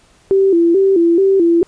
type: tone with vibrato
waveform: sine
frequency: 362.1 Hz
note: F#4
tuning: 37 cents flat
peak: -8 dBFS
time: 0.31-1.63 s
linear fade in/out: 0 ms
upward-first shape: square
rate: 2.3 Hz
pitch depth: 120 cents each way
effects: pink hiss -51 dBFS RMS until 1.67 s + resampled to 22050 Hz